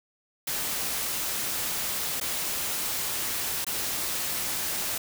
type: noise with dropouts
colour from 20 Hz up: white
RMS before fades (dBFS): -30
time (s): 0.47-4.98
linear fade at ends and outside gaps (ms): 5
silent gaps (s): 2.201-2.211 / 3.646-3.666
effects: none